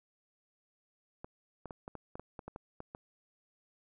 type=clicks; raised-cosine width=1 ms; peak=-29 dBFS; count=12; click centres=1.245 / 1.657 / 1.708 / 1.879 / 1.953 / 2.155 / 2.196 / 2.392 / 2.48 / 2.561 / 2.804 / 2.949 s; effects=none